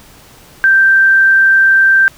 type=tone; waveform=sine; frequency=1568 Hz; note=G6; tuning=in tune; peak=-5 dBFS; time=0.64-2.08 s; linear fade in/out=0 ms; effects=pink hiss -41 dBFS RMS until 2.17 s